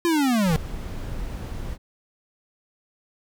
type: linear sweep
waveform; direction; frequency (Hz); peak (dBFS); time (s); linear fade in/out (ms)
square; down; 349.2 to 149.3; -19; 0.05-0.56; 0
type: noise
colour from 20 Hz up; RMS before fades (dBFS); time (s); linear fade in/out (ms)
brown; -31; 0.45-1.78; 50
effects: none